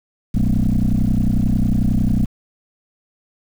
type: tone with frequency modulation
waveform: sine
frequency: 114.7 Hz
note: A#2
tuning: 28 cents flat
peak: -12 dBFS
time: 0.34-2.26 s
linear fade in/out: 10 ms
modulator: 31.1 Hz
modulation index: 4.2
effects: tanh soft clip ceiling -10 dBFS + 7-bit